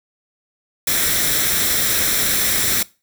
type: noise with comb filter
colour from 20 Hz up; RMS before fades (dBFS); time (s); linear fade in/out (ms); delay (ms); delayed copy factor
white; -18; 0.87-2.83; 5; 0.53; +0.55
effects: noise-tail reverb RT60 0.3 s tail -21 dB re dry